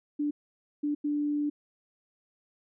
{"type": "tone bursts at uneven times", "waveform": "sine", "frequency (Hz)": 293.7, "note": "D4", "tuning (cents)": 0, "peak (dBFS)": -26, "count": 3, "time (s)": [[0.19, 0.31], [0.83, 0.95], [1.04, 1.5]], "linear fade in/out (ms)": 10, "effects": []}